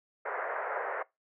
pink band-pass noise, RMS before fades -35 dBFS, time 0.25-1.03 s, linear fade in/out 10 ms, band 450 to 1900 Hz, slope 48 dB/octave, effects noise-tail reverb RT60 0.2 s tail -22 dB re dry

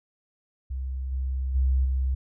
sine tone with level steps, 65.41 Hz, C2, in tune, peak -28 / -25 / -19 / -22 dBFS, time 0.7-2.15 s, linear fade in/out 10 ms, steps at 1.11 / 1.54 / 1.84 s, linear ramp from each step 20 ms, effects none

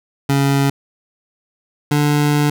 25% pulse tone pair in turn, 138.9 / 147.22 Hz, C#3 / D3, +4 / +5 cents, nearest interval minor second, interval 101 cents, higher second, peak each -9 dBFS, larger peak neither, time 0.29-0.7 / 1.91-2.5 s, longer second, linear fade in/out 5 ms, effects none

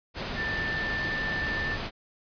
sine tone in noise, 1776 Hz, A6, 16 cents sharp, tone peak -29 dBFS, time 0.35-1.78 s, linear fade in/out 50 ms, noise pink, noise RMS -33 dBFS, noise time 0.14-1.91 s, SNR +1 dB, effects resampled to 11025 Hz

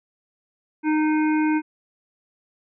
harmonic tone, 308.2 Hz, D#4, 16 cents flat, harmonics 1 / 3 / 5 / 7 / 8, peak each -18 / -28 / -32 / -35 / -36 dBFS, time 0.83-1.62 s, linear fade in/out 50 ms, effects none

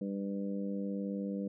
harmonic tone, 99.2 Hz, G2, 21 cents sharp, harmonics 2 / 3 / 4 / 5 / 6, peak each -35 / -41 / -50 / -42 / -52 dBFS, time 0.01-1.48 s, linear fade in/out 5 ms, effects none

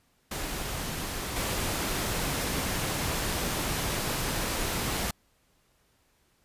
pink noise with level steps, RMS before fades -34 / -30 dBFS, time 0.31-5.11 s, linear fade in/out 5 ms, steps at 1.36 s, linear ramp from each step 2 ms, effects pink hiss -68 dBFS RMS until 6.44 s + resampled to 32000 Hz

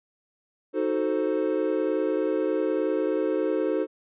triangle chord, D# diminished seventh, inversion none, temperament equal, 311.1 / 370 / 440 / 523.3 Hz, D#4 / F#4 / A4 / C5, 0 / 0 / 0 / 0 cents, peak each -26 / -27 / -26 / -27 dBFS, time 0.73-3.87 s, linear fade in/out 50 ms, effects resampled to 8000 Hz

